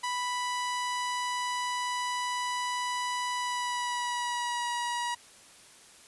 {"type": "tone with pitch glide", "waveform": "sawtooth", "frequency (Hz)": [987.8, 960.2], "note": ["B5", "B5"], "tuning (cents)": [0, -49], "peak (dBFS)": -26, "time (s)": [0.03, 5.15], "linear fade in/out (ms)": 10, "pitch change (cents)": -49, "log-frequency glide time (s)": [3.36, 4.69], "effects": ["white hiss -54 dBFS RMS until 6.07 s", "resampled to 24000 Hz"]}